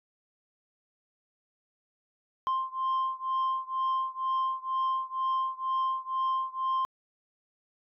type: beating tone pair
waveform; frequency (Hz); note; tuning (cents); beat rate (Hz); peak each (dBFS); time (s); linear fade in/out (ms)
sine; 1050 / 1052.1; C6 / C6; +6 / +9; 2.1; -28 / -29; 2.47-6.85; 0
effects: tanh soft clip ceiling -24 dBFS